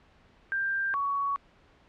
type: tone pair in turn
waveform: sine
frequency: 1585 / 1120.8 Hz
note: G6 / C#6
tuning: +19 / +19 cents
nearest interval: tritone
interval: 600 cents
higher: first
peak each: -26 dBFS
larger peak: neither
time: 0.52-0.94 / 0.94-1.36 s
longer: neither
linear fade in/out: 0 ms
effects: pink hiss -60 dBFS RMS until 1.88 s + low-pass 3000 Hz 12 dB/octave